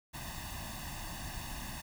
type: noise with comb filter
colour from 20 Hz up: pink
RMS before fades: -42 dBFS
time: 0.13-1.82 s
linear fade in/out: 20 ms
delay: 1.1 ms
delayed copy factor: +0.9
effects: none